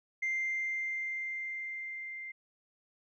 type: tone with level ramp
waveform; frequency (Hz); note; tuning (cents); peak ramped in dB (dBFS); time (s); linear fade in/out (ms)
sine; 2093; C7; 0; -28 to -40; 0.22-2.32; 10
effects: tanh soft clip ceiling -27 dBFS